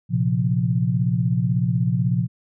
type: chord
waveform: sine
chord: Bb suspended second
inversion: none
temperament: equal with one note detuned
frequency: 116.54 / 132.72 / 174.61 Hz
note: Bb2 / C3 / F3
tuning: 0 / +25 / 0 cents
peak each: -22 dBFS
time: 0.09-2.28 s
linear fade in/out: 50 ms
effects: none